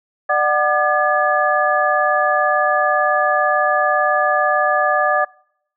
sine tone cluster, 597 / 744 / 1201 / 1702 Hz, D5 / F#5 / D6 / G#6, +28 / +9 / +38 / +42 cents, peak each -19 dBFS, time 0.29-5.25 s, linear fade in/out 10 ms, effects noise-tail reverb RT60 0.7 s tail -25 dB re dry

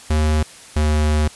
square tone pair in turn, 76.9 / 75.93 Hz, D#2 / D#2, -20 / -42 cents, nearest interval unison, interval 22 cents, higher first, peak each -15 dBFS, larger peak neither, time 0.1-0.43 / 0.76-1.28 s, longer second, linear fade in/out 5 ms, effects white hiss -41 dBFS RMS until 1.35 s + resampled to 24000 Hz

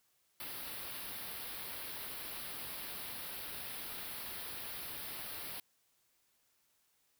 white band-stop noise, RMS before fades -44 dBFS, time 0.4-5.6 s, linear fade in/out 2 ms, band 4900 to 9800 Hz, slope 48 dB/octave, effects white hiss -75 dBFS RMS until 7.19 s

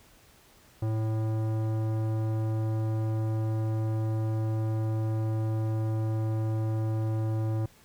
sine tone with tanh clipping, 110 Hz, A2, in tune, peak -28 dBFS, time 0.82-7.66 s, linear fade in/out 5 ms, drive 16 dB, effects pink hiss -58 dBFS RMS until 7.84 s

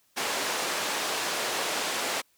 pink band-pass noise, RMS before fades -30 dBFS, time 0.16-2.22 s, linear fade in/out 20 ms, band 480 to 8800 Hz, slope 12 dB/octave, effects white hiss -67 dBFS RMS until 2.37 s

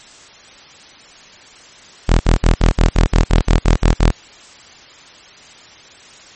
sawtooth tone bursts, 41.2 Hz, E1, in tune, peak -4 dBFS, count 12, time 2.08-4.114 s, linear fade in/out 20 ms, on 120 ms, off 54 ms, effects white hiss -41 dBFS RMS until 6.35 s + MP3 32 kbps

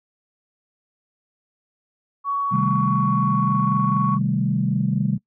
sine tone with pitch glide, 1122 to 1113 Hz, C#6 to C#6, +21 to +7 cents, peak -20 dBFS, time 2.24-4.19 s, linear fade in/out 50 ms, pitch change -14 cents, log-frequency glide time 2.51-3.58 s
sine chord, A half-diminished seventh, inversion first, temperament equal, 130.81 / 155.56 / 196 / 220 Hz, C3 / Eb3 / G3 / A3, 0 / 0 / 0 / 0 cents, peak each -23 / -24 / -22 / -27 dBFS, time 2.51-5.18 s, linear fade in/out 20 ms
effects noise-tail reverb RT60 0.1 s tail -23 dB re dry + tanh soft clip ceiling -7 dBFS

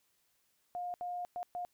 sine tone bursts at uneven times, 711 Hz, F5, 31 cents sharp, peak -36 dBFS, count 4, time 0.75-0.94 / 1.01-1.25 / 1.36-1.43 / 1.55-1.65 s, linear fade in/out 0 ms, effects white hiss -75 dBFS RMS until 1.73 s

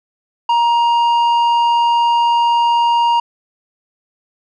sine tone with tanh clipping, 941 Hz, A#5, 16 cents sharp, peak -12 dBFS, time 0.49-3.2 s, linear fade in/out 5 ms, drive 8 dB, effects none

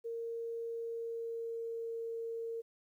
sine tone with pitch glide, 461.7 to 458.2 Hz, A#4 to A#4, -17 to -30 cents, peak -37 dBFS, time 0.04-2.62 s, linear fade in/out 20 ms, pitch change -13 cents, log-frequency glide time 0.67-2.08 s, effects 12-bit

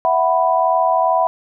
sine chord, E suspended second, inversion none, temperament just, 659.3 / 741.7 / 988.9 Hz, E5 / F#5 / B5, 0 / +4 / +2 cents, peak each -17 dBFS, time 0.05-1.27 s, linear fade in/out 0 ms, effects none

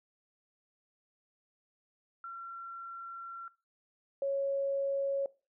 sine tone pair in turn, 1363 / 552.3 Hz, F6 / C#5, -43 / -6 cents, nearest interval octave + major third, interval 1563 cents, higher first, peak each -40 / -29 dBFS, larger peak second, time 2.24-3.48 / 4.22-5.26 s, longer first, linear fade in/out 2 ms, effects noise-tail reverb RT60 0.3 s tail -20 dB re dry

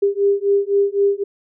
sine beating tone pair, 398.6 / 402.5 Hz, G4 / G4, +29 / +46 cents, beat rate 3.9 Hz, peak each -17 dBFS, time 0.02-1.24 s, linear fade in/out 10 ms, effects none

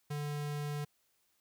square tone, 146.83 Hz, D3, in tune, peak -36 dBFS, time 0.1-0.85 s, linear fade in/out 10 ms, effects white hiss -75 dBFS RMS until 1.4 s

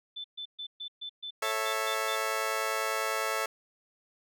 sine tone bursts, 3520 Hz, A7, in tune, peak -36 dBFS, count 10, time 0.16-2.16 s, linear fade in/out 10 ms, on 83 ms, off 130 ms
15% pulse chord, A major, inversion none, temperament just, 440 / 550 / 660 Hz, A4 / C#5 / E5, 0 / -14 / +2 cents, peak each -28 dBFS, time 1.42-3.46 s, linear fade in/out 5 ms
effects none

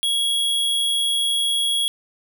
square tone, 3322 Hz, G#7, in tune, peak -19 dBFS, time 0.03-1.88 s, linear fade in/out 0 ms, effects 8-bit

